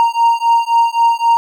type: beating tone pair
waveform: triangle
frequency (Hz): 927 / 930.8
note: A#5 / A#5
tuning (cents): -10 / -3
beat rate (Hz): 3.8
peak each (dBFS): -11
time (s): 0-1.37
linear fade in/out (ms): 0
effects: none